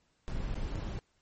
brown noise with dropouts, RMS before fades -35 dBFS, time 0.28-0.99 s, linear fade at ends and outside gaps 0 ms, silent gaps 0.543-0.555 / 0.752-0.756 s, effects pink hiss -73 dBFS RMS until 1.21 s + MP3 32 kbps

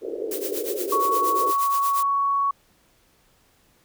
pink band-pass noise, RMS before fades -29 dBFS, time 0.01-1.54 s, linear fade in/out 50 ms, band 360 to 490 Hz, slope 48 dB/octave
blue noise with tremolo, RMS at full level -29 dBFS, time 0.31-2.03 s, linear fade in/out 5 ms, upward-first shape triangle, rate 8.5 Hz, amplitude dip 90%
sine tone, 1116 Hz, C#6, 11 cents sharp, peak -19 dBFS, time 0.92-2.51 s, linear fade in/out 5 ms
effects pink hiss -61 dBFS RMS until 3.84 s

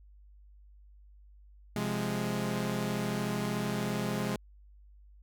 sawtooth chord, F minor, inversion second, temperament equal, 130.81 / 174.61 / 207.7 Hz, C3 / F3 / Ab3, 0 / 0 / 0 cents, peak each -32 / -33 / -29 dBFS, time 1.76-4.36 s, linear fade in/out 2 ms, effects added 50 Hz sine -53 dBFS peak until 5.22 s

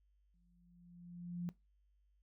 sine tone with exponential growth, 174.61 Hz, F3, in tune, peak -36 dBFS, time 0.34-1.49 s, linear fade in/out 0 ms, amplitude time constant 250 ms, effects noise-tail reverb RT60 0.2 s tail -19 dB re dry + added 50 Hz sine -70 dBFS peak until 2.22 s

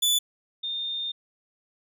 sawtooth / sine tone pair in turn, 3476 / 3634 Hz, A7 / A#7, -22 / -45 cents, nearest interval minor second, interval 77 cents, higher second, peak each -17 / -28 dBFS, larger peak first, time 0.02-0.19 / 0.63-1.12 s, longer second, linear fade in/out 10 ms, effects none

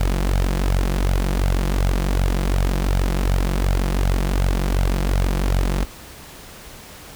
sawtooth tone with flanger, 46.25 Hz, F#1, in tune, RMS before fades -19 dBFS, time 0-5.85 s, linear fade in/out 10 ms, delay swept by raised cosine 1.3 to 6 ms, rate 2.7 Hz, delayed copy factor +0.75, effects pink hiss -40 dBFS RMS until 7.15 s

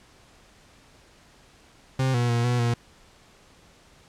40% pulse tone with pitch steps, 131.6 / 120.7 / 118.4 / 122.3 / 118.6 Hz, C3 / B2 / A#2 / B2 / A#2, +10 / -39 / +27 / -16 / +30 cents, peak -20 dBFS, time 1.99-2.74 s, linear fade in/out 5 ms, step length 150 ms, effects pink hiss -55 dBFS RMS until 4.08 s + low-pass 8000 Hz 12 dB/octave

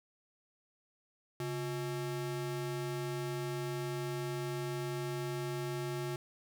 square ring-modulated tone, 246.9 Hz, B3, in tune, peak -33 dBFS, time 1.4-6.16 s, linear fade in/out 2 ms, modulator 109 Hz, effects none

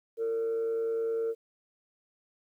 sine tone with frequency modulation, 455.2 Hz, A#4, 41 cents flat, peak -26 dBFS, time 0.17-1.35 s, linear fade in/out 50 ms, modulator 115 Hz, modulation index 0.21, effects tanh soft clip ceiling -25 dBFS + 11-bit

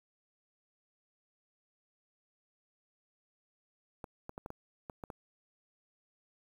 clicks, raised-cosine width 1 ms, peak -28 dBFS, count 8, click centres 4.042 / 4.294 / 4.379 / 4.461 / 4.504 / 4.898 / 5.038 / 5.102 s, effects 9-bit

